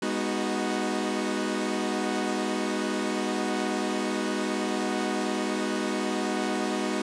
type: chord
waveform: sawtooth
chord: G# minor seventh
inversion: none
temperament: equal with one note detuned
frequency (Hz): 204.4 / 246.9 / 311.1 / 370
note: G#3 / B3 / D#4 / F#4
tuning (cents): -27 / 0 / 0 / 0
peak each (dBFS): -28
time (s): 0.02-7.02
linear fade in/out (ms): 5
effects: resampled to 22050 Hz